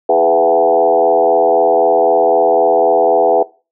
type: tone with frequency modulation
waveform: sine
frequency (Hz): 584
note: D5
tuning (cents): -10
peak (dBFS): -7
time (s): 0.09-3.43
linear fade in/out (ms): 5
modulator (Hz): 83.9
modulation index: 2.5
effects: noise-tail reverb RT60 0.3 s tail -20 dB re dry + high-pass 300 Hz 12 dB/octave